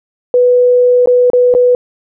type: tone with dropouts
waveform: sine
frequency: 493.9 Hz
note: B4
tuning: in tune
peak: -5 dBFS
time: 0.34-1.75 s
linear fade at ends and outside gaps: 1 ms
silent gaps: 1.059-1.073 / 1.301-1.333 / 1.54-1.549 s
effects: none